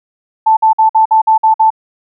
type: tone bursts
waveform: sine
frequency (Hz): 880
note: A5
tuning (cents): 0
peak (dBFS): -5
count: 8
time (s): 0.46-1.704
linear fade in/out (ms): 10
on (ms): 110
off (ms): 52
effects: none